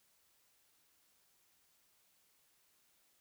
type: silence
effects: white hiss -73 dBFS RMS until 3.2 s